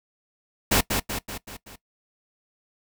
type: noise with echo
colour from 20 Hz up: pink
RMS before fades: -19 dBFS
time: 0.71-0.81 s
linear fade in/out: 10 ms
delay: 190 ms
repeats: 5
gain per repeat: -5 dB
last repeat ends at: 1.76 s
effects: noise-tail reverb RT60 0.1 s tail -19 dB re dry